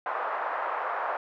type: band-pass noise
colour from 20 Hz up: white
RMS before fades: -31 dBFS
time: 0.06-1.17 s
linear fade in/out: 2 ms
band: 590 to 1300 Hz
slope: 24 dB/octave
effects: none